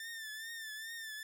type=tone with vibrato; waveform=sawtooth; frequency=1783 Hz; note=A6; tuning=22 cents sharp; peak=-39 dBFS; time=0-1.23 s; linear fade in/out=2 ms; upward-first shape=triangle; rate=2.4 Hz; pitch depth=72 cents each way; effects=none